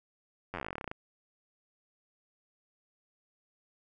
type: slowing click train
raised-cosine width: 0.5 ms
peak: -22 dBFS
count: 19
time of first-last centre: 0.54-0.915 s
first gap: 10 ms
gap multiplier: 1.08
effects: none